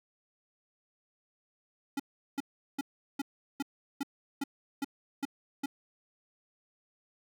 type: tone bursts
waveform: square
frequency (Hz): 278.8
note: C#4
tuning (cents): +10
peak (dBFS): -31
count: 10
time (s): 1.97-5.66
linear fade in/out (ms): 5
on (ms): 27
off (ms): 380
effects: none